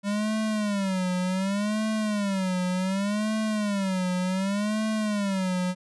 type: tone with vibrato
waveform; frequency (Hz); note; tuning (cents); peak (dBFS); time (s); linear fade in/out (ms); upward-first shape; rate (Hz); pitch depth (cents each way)
square; 198.9; G3; +25; -25; 0.03-5.75; 50; sine; 0.67; 160
effects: resampled to 24000 Hz